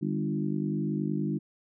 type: harmonic tone with a mistuned harmonic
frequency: 50.6 Hz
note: G#1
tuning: 44 cents flat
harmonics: 3 / 4 / 5 / 6 / 7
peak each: -32 / -31 / -38 / -33 / -38 dBFS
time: 0.01-1.39 s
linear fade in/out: 20 ms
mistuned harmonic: 4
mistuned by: -16 cents
effects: none